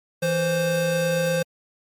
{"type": "tone pair together", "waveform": "square", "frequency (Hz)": [164.81, 522.8], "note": ["E3", "C5"], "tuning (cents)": [0, -1], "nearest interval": "octave + minor sixth", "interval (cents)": 1999, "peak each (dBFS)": [-26, -22], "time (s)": [0.22, 1.43], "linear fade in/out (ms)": 10, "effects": ["MP3 64 kbps"]}